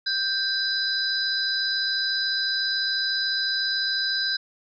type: tone cluster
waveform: sine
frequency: 1568 / 3987 / 4941 Hz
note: G6 / B7 / D#8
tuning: 0 / +16 / -13 cents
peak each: -27 dBFS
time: 0.06-4.37 s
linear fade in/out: 10 ms
effects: none